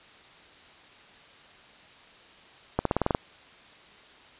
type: accelerating click train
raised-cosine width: 1 ms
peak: -9 dBFS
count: 8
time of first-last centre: 2.79-3.148 s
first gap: 63 ms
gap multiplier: 0.93
effects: white hiss -52 dBFS RMS until 4.39 s + resampled to 8000 Hz